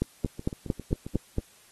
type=two click trains; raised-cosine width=3 ms; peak=-12 / -23 dBFS; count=7 / 7; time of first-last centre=0.02-1.384 / 0.26-1.065 s; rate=4.4 / 7.45 Hz; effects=white hiss -57 dBFS RMS until 1.71 s + AAC 32 kbps